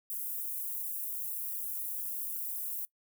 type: high-pass noise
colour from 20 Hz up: white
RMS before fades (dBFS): -37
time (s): 0.1-2.85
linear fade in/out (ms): 0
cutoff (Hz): 11000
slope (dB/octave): 24
effects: noise-tail reverb RT60 0.1 s tail -22 dB re dry